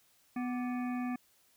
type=harmonic tone with a mistuned harmonic; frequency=248 Hz; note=B3; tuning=7 cents sharp; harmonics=1 / 3 / 5 / 7 / 9 / 10; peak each=-33 / -43 / -47 / -50 / -52 / -53 dBFS; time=0.36-1.16 s; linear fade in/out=5 ms; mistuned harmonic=5; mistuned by=-94 cents; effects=white hiss -68 dBFS RMS until 1.56 s